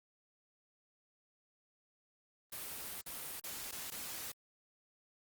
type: noise with dropouts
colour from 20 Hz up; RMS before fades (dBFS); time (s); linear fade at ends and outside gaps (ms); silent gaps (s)
white; -44; 2.52-4.32; 5; 3.014-3.061 / 3.4-3.438 / 3.713-3.723 / 3.904-3.917
effects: Opus 32 kbps